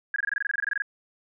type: tone bursts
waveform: sine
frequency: 1645 Hz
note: G#6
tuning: 17 cents flat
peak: -23 dBFS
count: 16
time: 0.14-0.821 s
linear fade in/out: 2 ms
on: 21 ms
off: 23 ms
effects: none